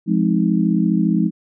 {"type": "chord", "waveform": "sine", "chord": "F minor seventh", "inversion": "none", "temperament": "just", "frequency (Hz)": [174.61, 209.5, 261.9, 314.3], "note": ["F3", "Ab3", "C4", "Eb4"], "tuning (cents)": [0, 15, 2, 18], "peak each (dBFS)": [-18, -18, -23, -21], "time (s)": [0.06, 1.31], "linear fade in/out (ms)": 50, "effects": []}